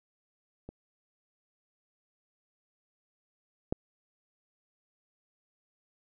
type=clicks; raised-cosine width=2 ms; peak=-29 / -15 dBFS; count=2; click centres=0.69 / 3.725 s; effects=none

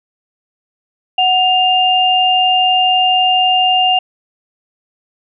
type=tone pair together; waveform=sine; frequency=740 / 2804 Hz; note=F#5 / F7; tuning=0 / +6 cents; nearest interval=octave + major seventh; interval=2306 cents; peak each=-12 dBFS; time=1.18-3.99 s; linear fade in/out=5 ms; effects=none

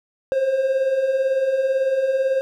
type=beating tone pair; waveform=triangle; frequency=516 / 534 Hz; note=C5 / C5; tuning=-24 / +35 cents; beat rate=18 Hz; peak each=-24 / -16 dBFS; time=0.32-2.41 s; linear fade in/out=0 ms; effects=none

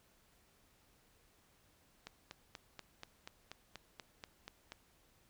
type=click train; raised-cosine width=0.2 ms; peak=-29 dBFS; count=12; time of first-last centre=2.07-4.721 s; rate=4.15 Hz; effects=pink hiss -70 dBFS RMS until 5.29 s

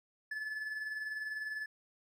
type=tone with tremolo; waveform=triangle; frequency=1728 Hz; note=A6; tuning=32 cents flat; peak=-33 dBFS; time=0.31-1.66 s; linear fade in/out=5 ms; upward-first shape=triangle; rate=20 Hz; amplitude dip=55%; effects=none

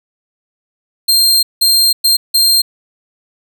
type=tone bursts at uneven times; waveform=sawtooth; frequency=4186 Hz; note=C8; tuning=in tune; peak=-5 dBFS; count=4; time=1.08-1.43 / 1.61-1.93 / 2.04-2.17 / 2.34-2.62 s; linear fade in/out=10 ms; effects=none

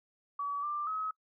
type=tone with pitch steps; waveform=sine; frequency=1141 / 1185 / 1278 Hz; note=C#6 / D6 / D#6; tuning=+50 / +15 / +46 cents; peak=-32 dBFS; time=0.39-1.11 s; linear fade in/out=5 ms; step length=240 ms; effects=noise-tail reverb RT60 0.1 s tail -24 dB re dry

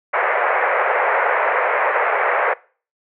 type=band-pass noise; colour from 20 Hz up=pink; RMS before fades=-18 dBFS; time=0.13-2.54 s; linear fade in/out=10 ms; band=470 to 2200 Hz; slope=48 dB/octave; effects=noise-tail reverb RT60 0.4 s tail -22 dB re dry

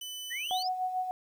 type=tone; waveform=sawtooth; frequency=3000 Hz; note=F#7; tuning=23 cents sharp; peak=-35 dBFS; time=0.01-0.63 s; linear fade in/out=5 ms
type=exponential sweep; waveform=sine; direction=up; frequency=1783 to 5430 Hz; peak=-34 dBFS; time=0.3-0.69 s; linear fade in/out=20 ms
type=tone with tremolo; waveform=sine; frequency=740 Hz; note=F#5; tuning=in tune; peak=-27 dBFS; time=0.51-1.11 s; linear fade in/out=0 ms; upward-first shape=sine; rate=6.8 Hz; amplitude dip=55%
effects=10-bit

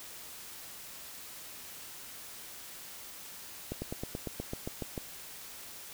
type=slowing click train; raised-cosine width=2 ms; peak=-22 dBFS; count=11; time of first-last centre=3.72-4.978 s; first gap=100 ms; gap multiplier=1.05; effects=white hiss -47 dBFS RMS until 5.93 s

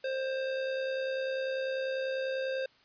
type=tone with amplitude modulation; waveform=square; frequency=528 Hz; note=C5; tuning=16 cents sharp; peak=-30 dBFS; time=0.04-2.66 s; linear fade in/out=5 ms; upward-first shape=sine; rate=70.1 Hz; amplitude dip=35%; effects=white hiss -63 dBFS RMS until 2.84 s + resampled to 11025 Hz

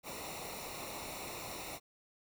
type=noise with comb filter; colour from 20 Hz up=pink; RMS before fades=-44 dBFS; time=0.03-1.8 s; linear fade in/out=50 ms; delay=0.62 ms; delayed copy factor=-0.75; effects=none

